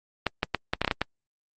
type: clicks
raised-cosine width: 0.3 ms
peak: -7 dBFS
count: 9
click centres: 0.267 / 0.431 / 0.547 / 0.735 / 0.816 / 0.847 / 0.878 / 0.912 / 1.016 s
effects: Opus 32 kbps